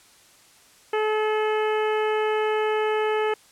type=harmonic tone; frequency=430.1 Hz; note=A4; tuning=39 cents flat; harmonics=1 / 2 / 3 / 4 / 5 / 6 / 7; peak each=-22 / -28 / -32 / -34 / -36 / -38 / -39 dBFS; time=0.93-3.34 s; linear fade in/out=5 ms; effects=white hiss -54 dBFS RMS until 3.51 s + low-pass 10000 Hz 12 dB/octave